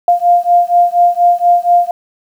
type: beating tone pair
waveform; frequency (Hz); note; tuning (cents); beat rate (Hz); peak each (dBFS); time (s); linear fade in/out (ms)
sine; 698.5 / 702.7; F5 / F5; 0 / +10; 4.2; -10; 0.08-1.91; 2
effects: 7-bit